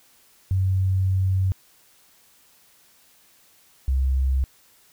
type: tone pair in turn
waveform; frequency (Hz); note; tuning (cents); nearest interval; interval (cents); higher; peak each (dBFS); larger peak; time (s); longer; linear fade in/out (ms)
sine; 94.6 / 66.01; F#2 / C2; +39 / +16; tritone; 623; first; -18; neither; 0.51-1.52 / 3.88-4.44; first; 0
effects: white hiss -57 dBFS RMS until 4.92 s